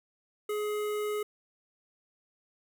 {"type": "tone with notch filter", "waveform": "square", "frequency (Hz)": 420.1, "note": "G#4", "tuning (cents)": 20, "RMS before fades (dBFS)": -32, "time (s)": [0.49, 1.23], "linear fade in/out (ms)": 5, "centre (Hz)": 4900, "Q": 1.1, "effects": []}